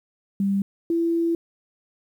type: tone pair in turn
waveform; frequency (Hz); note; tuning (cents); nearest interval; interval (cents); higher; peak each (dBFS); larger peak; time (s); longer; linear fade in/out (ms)
sine; 197.4 / 335.1; G3 / E4; +12 / +29; major sixth; 917; second; -19; neither; 0.4-0.62 / 0.9-1.35; second; 2
effects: 9-bit